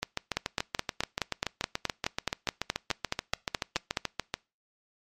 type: two click trains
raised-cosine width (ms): 0.2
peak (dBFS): -11 / -9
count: 31 / 18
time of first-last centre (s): 0.03-4.34 / 0.37-3.972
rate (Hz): 6.96 / 4.72
effects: noise-tail reverb RT60 0.3 s tail -25 dB re dry + MP3 64 kbps